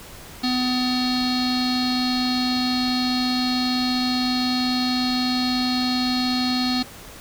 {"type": "tone with low-pass filter", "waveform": "square", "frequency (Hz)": 251.7, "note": "B3", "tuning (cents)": 33, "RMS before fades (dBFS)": -22, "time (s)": [0.43, 6.83], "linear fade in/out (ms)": 10, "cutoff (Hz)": 4300, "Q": 9.6, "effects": ["pink hiss -41 dBFS RMS until 7.2 s"]}